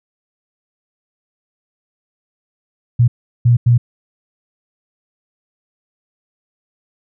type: tone bursts at uneven times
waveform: sine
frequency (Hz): 120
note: B2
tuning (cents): -49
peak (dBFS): -7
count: 3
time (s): 2.99-3.08 / 3.45-3.57 / 3.66-3.78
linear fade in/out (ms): 10
effects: none